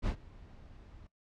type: noise with ADSR envelope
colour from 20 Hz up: brown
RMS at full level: -29 dBFS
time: 0.02-1.07 s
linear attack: 49 ms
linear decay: 85 ms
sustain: -24 dB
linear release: 5 ms
effects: noise-tail reverb RT60 0.1 s tail -17 dB re dry + low-pass 5000 Hz 12 dB/octave